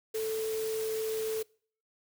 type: tone in noise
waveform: sine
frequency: 440 Hz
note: A4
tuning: in tune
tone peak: -30 dBFS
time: 0.14-1.43 s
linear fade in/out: 10 ms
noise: white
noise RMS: -42 dBFS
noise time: 0.14-1.43 s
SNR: +9 dB
effects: noise-tail reverb RT60 0.5 s tail -25 dB re dry